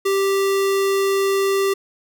square tone, 391.8 Hz, G4, 1 cent flat, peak -17 dBFS, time 0.05-1.74 s, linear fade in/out 10 ms, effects none

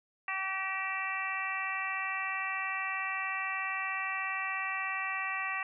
harmonic tone with a mistuned harmonic, 383.3 Hz, G4, 39 cents flat, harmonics 2 / 3 / 4 / 5 / 6 / 7, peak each -42 / -38 / -45 / -36 / -40 / -39 dBFS, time 0.28-5.63 s, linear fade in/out 2 ms, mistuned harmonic 6, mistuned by +24 cents, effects none

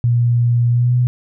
sine tone with pitch glide, 119.6 to 123.6 Hz, A#2 to B2, +45 to +2 cents, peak -11 dBFS, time 0.04-1.07 s, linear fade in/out 0 ms, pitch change +57 cents, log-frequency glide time 0.7-0.94 s, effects none

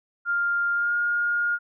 sine tone with pitch glide, 1400 to 1422 Hz, F6 to F6, +4 to +31 cents, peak -21 dBFS, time 0.25-1.59 s, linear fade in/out 50 ms, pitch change +27 cents, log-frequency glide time 0.74-0.94 s, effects none

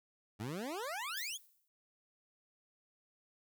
20% pulse exponential sweep, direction up, 98 to 3532 Hz, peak -34 dBFS, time 0.39-1.38 s, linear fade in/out 20 ms
violet noise with exponential decay, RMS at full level -43 dBFS, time 1.17-1.68 s, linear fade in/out 0 ms, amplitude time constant 110 ms
effects none

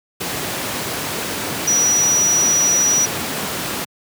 sine tone in noise, 5840 Hz, F#8, 24 cents flat, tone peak -13 dBFS, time 1.67-3.06 s, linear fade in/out 10 ms, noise pink, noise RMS -23 dBFS, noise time 0.2-3.85 s, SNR +7 dB, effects high-pass 150 Hz 12 dB/octave

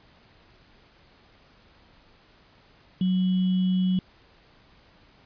sine tone with sample-and-hold, 185 Hz, F#3, in tune, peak -20 dBFS, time 3.01-3.99 s, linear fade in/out 2 ms, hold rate 3150 Hz, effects pink hiss -57 dBFS RMS until 5.25 s + resampled to 11025 Hz

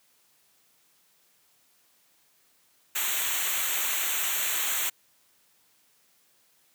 white noise with comb filter, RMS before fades -28 dBFS, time 2.95-4.9 s, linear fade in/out 10 ms, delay 0.2 ms, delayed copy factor -1, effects white hiss -65 dBFS RMS until 6.74 s + high-pass 100 Hz 12 dB/octave

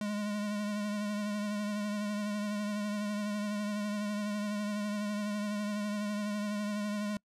square tone with vibrato, 207.7 Hz, G#3, in tune, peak -33 dBFS, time 0.01-7.17 s, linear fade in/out 2 ms, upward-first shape triangle, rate 12 Hz, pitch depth 37 cents each way, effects noise-tail reverb RT60 0.1 s tail -26 dB re dry + low-pass 10000 Hz 12 dB/octave

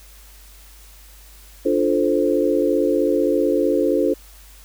sine chord, D minor seventh, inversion none, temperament equal, 293.7 / 349.2 / 440 / 523.3 Hz, D4 / F4 / A4 / C5, 0 / 0 / 0 / 0 cents, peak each -21 dBFS, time 1.65-4.14 s, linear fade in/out 10 ms, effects added 50 Hz sine -44 dBFS peak until 4.64 s + white hiss -48 dBFS RMS until 4.64 s

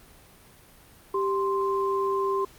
sine tone pair together, 392 / 1045.9 Hz, G4 / C6, 0 / -1 cents, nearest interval octave + perfect fourth, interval 1699 cents, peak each -25 / -27 dBFS, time 1.14-2.45 s, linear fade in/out 5 ms, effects pink hiss -53 dBFS RMS until 2.58 s + Opus 32 kbps

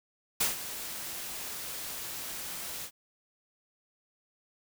white noise with ADSR envelope, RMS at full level -26 dBFS, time 0.4-2.91 s, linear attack 10 ms, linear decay 140 ms, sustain -13 dB, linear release 72 ms, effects none

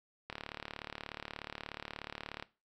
click train, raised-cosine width 0.3 ms, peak -24 dBFS, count 79, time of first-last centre 0.3-2.425 s, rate 36.7 Hz, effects noise-tail reverb RT60 0.3 s tail -18 dB re dry

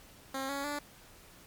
10% pulse tone with pitch steps, 268 / 279.2 / 290.9 Hz, C4 / C#4 / D4, +42 / +13 / -16 cents, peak -26 dBFS, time 0.34-0.79 s, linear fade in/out 5 ms, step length 150 ms, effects pink hiss -56 dBFS RMS until 1.46 s + MP3 96 kbps

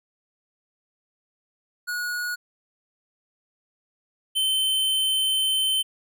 square tone pair in turn, 1454 / 3081 Hz, F#6 / G7, -31 / -31 cents, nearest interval octave + minor second, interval 1300 cents, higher second, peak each -27 / -21 dBFS, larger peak second, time 1.87-2.36 / 4.35-5.83 s, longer second, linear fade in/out 20 ms, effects none

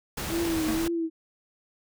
pink noise, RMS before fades -33 dBFS, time 0.17-0.88 s, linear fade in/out 5 ms
sine tone with vibrato, 326.2 Hz, E4, 18 cents flat, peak -25 dBFS, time 0.29-1.1 s, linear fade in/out 50 ms, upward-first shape triangle, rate 2 Hz, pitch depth 77 cents each way
square tone with exponential decay, 225.2 Hz, A3, 40 cents sharp, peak -27 dBFS, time 0.68-0.91 s, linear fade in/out 5 ms, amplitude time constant 48 ms
effects none

